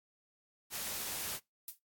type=noise; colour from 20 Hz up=white; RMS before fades=-39 dBFS; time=0.7-1.4 s; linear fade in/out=50 ms
type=noise with exponential decay; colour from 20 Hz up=violet; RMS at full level=-36 dBFS; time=1.68-1.79 s; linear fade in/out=2 ms; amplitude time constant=23 ms
effects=noise-tail reverb RT60 0.2 s tail -25 dB re dry + AAC 64 kbps